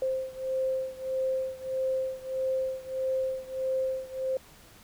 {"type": "beating tone pair", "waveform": "sine", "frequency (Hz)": [523.3, 524.9], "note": ["C5", "C5"], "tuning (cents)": [0, 5], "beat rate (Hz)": 1.6, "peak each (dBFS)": [-30, -32], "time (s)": [0.02, 4.37], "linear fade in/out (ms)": 2, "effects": ["pink hiss -54 dBFS RMS until 4.83 s"]}